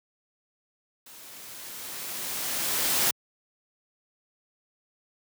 white noise with level ramp, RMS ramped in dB -48 to -23 dBFS, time 1.06-3.11 s, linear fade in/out 5 ms, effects high-pass 100 Hz 12 dB/octave

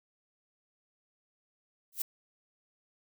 violet noise with exponential growth, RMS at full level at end -26 dBFS, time 1.92-2.02 s, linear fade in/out 5 ms, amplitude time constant 20 ms, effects none

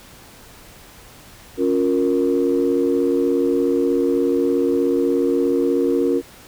sine chord, Bb minor, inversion first, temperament equal with one note detuned, 277.2 / 353.9 / 466.2 Hz, Db4 / F4 / Bb4, 0 / +23 / 0 cents, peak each -19 dBFS, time 1.57-6.22 s, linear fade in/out 50 ms, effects tanh soft clip ceiling -8 dBFS + pink hiss -44 dBFS RMS until 6.47 s

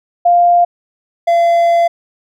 sine / triangle tone pair in turn, 699 / 682.6 Hz, F5 / F5, +1 / -40 cents, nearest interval unison, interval 41 cents, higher first, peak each -6 dBFS, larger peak neither, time 0.25-0.65 / 1.27-1.88 s, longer second, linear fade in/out 10 ms, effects none

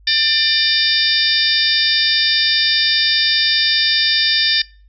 harmonic tone with a mistuned harmonic, 595 Hz, D5, 22 cents sharp, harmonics 3 / 4 / 5 / 6 / 7 / 8 / 9, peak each -20 / -24 / -27 / -17 / -29 / -18 / -22 dBFS, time 0.07-4.62 s, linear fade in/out 5 ms, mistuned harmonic 6, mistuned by +36 cents, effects noise-tail reverb RT60 0.4 s tail -24 dB re dry + added 50 Hz sine -44 dBFS peak until 4.88 s

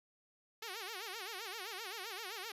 5% pulse tone with vibrato, 411.6 Hz, G#4, 16 cents flat, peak -31 dBFS, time 0.62-2.52 s, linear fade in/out 5 ms, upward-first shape sine, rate 7.7 Hz, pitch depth 220 cents each way, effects resampled to 32000 Hz

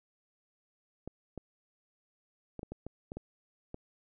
clicks, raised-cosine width 2 ms, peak -27 dBFS, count 9, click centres 1.076 / 1.377 / 2.593 / 2.631 / 2.72 / 2.866 / 3.119 / 3.17 / 3.744 s, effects none

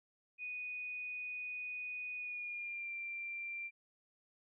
sine tone with pitch glide, 2480 to 2365 Hz, D#7 to D7, -6 to +12 cents, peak -40 dBFS, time 0.38-3.71 s, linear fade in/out 50 ms, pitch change -82 cents, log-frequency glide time 2.17-2.92 s, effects none

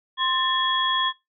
sine tone cluster, 1046 / 1777 / 3328 Hz, C6 / A6 / G#7, -1 / +17 / +3 cents, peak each -24 / -28 / -23 dBFS, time 0.17-1.13 s, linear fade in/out 50 ms, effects noise-tail reverb RT60 0.2 s tail -21 dB re dry

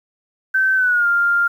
sine tone with pitch glide, 1543 to 1398.7 Hz, G6 to F6, -28 to +2 cents, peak -13 dBFS, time 0.54-1.48 s, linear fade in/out 10 ms, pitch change -170 cents, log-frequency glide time 0.75-1.07 s, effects 8-bit

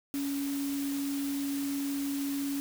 sine tone in noise, 280 Hz, C#4, 18 cents sharp, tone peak -30 dBFS, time 0.14-2.6 s, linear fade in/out 0 ms, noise white, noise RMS -42 dBFS, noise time 0.14-2.6 s, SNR +9 dB, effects none

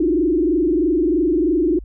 sine tone with frequency modulation, 331.1 Hz, E4, 8 cents sharp, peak -14 dBFS, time 0-1.79 s, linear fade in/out 5 ms, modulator 23.1 Hz, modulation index 1.6, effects added 50 Hz sine -32 dBFS peak until 1.84 s

